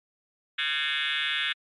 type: tone with frequency modulation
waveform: sine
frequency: 2550 Hz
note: D#7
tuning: 42 cents sharp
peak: -24 dBFS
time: 0.58-1.53 s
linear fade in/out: 10 ms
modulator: 147 Hz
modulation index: 7.4
effects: tanh soft clip ceiling -20 dBFS + MP3 64 kbps